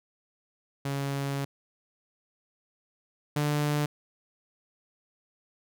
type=tone pair in turn; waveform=sawtooth; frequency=139.2 / 147.77 Hz; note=C#3 / D3; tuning=+8 / +11 cents; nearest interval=minor second; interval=103 cents; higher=second; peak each=-25 / -21 dBFS; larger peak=second; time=0.85-1.45 / 3.36-3.86 s; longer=first; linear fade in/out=5 ms; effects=none